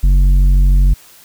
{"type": "tone with tanh clipping", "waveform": "triangle", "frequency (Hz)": 46.54, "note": "F#1", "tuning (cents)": 11, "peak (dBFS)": -8, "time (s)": [0.03, 0.94], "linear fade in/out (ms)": 10, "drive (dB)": 12, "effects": ["white hiss -43 dBFS RMS until 1.24 s"]}